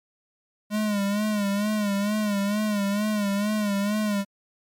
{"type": "tone with vibrato", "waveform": "square", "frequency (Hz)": 206.3, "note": "G#3", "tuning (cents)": -11, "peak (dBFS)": -23, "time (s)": [0.7, 4.25], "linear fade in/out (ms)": 50, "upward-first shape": "sine", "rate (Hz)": 2.2, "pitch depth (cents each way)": 68, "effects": ["MP3 96 kbps"]}